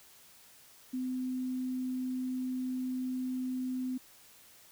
sine tone, 255.5 Hz, C4, 41 cents flat, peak -32 dBFS, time 0.93-3.98 s, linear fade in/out 10 ms, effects white hiss -58 dBFS RMS until 4.71 s

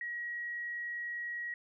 sine tone, 1905 Hz, A#6, 37 cents sharp, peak -36 dBFS, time 0.01-1.54 s, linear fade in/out 2 ms, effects none

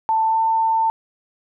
sine tone with pitch glide, 887 to 895.8 Hz, A5 to A5, +14 to +31 cents, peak -15 dBFS, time 0.09-0.9 s, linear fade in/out 0 ms, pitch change +17 cents, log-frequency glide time 0.26-0.39 s, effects none

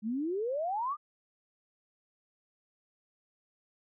sine exponential sweep, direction up, 204.5 to 1244.5 Hz, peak -30 dBFS, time 0.02-0.97 s, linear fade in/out 50 ms, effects none

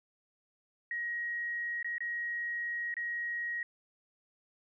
sine tone with dropouts, 1892 Hz, A#6, 25 cents sharp, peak -33 dBFS, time 0.91-3.63 s, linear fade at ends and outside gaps 2 ms, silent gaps 1.828-1.845 / 1.982-2.005 / 2.941-2.967 s, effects none

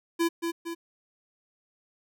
square tone with echo, 336.1 Hz, E4, 34 cents sharp, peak -23 dBFS, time 0.19-0.29 s, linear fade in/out 20 ms, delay 230 ms, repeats 2, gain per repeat -5 dB, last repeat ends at 0.75 s, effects none

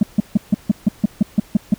sine tone bursts, 207.7 Hz, G#3, in tune, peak -6 dBFS, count 11, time 0.01-1.741 s, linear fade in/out 5 ms, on 21 ms, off 150 ms, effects tanh soft clip ceiling -7 dBFS + pink hiss -46 dBFS RMS until 1.78 s

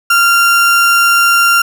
35% pulse tone, 1386 Hz, F6, 14 cents flat, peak -5 dBFS, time 0.1-1.62 s, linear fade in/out 5 ms, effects none

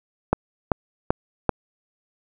click train, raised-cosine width 1 ms, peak -3 dBFS, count 4, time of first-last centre 0.33-1.493 s, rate 2.58 Hz, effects none

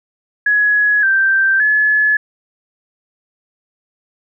sine tone with pitch steps, 1680 / 1567 / 1710 Hz, G#6 / G6 / A6, +19 / -1 / -50 cents, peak -10 dBFS, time 0.46-2.17 s, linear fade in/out 5 ms, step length 570 ms, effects none

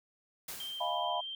white noise with exponential decay, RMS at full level -40 dBFS, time 0.48-1.22 s, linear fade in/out 5 ms, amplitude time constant 160 ms
sine tone with vibrato, 3152 Hz, G7, 9 cents sharp, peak -38 dBFS, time 0.6-1.35 s, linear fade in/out 2 ms, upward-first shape square, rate 15 Hz, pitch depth 9 cents each way
sine chord, F half-diminished seventh, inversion third, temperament equal, 622.3 / 698.5 / 830.6 / 987.8 Hz, Eb5 / F5 / Ab5 / Cb6, 0 / 0 / 0 / 0 cents, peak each -39 / -35 / -40 / -35 dBFS, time 0.8-1.21 s, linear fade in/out 10 ms
effects none

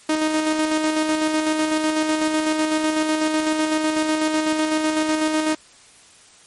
sawtooth tone with tremolo, 311.1 Hz, D#4, in tune, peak -13 dBFS, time 0.09-5.55 s, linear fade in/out 5 ms, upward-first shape square, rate 8 Hz, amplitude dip 35%, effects white hiss -49 dBFS RMS until 6.46 s + MP3 48 kbps

